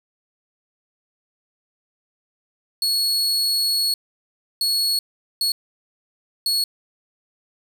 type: tone bursts at uneven times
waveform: 40% pulse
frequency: 4358 Hz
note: C#8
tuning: 30 cents flat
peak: -17 dBFS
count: 4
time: 2.82-3.94 / 4.61-4.99 / 5.41-5.52 / 6.46-6.64 s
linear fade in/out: 2 ms
effects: none